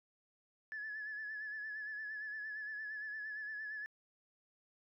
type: tone with vibrato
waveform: sine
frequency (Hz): 1720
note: A6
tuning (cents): -40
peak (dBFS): -40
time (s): 0.72-3.86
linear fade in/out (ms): 0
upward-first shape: sine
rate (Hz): 8.7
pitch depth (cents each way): 46
effects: tanh soft clip ceiling -36 dBFS